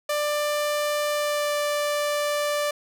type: tone with pitch glide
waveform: sawtooth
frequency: 592 to 587.9 Hz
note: D5 to D5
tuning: +14 to +2 cents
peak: -19 dBFS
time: 0.09-2.71 s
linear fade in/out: 5 ms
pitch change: -12 cents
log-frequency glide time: 1.11-1.55 s
effects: none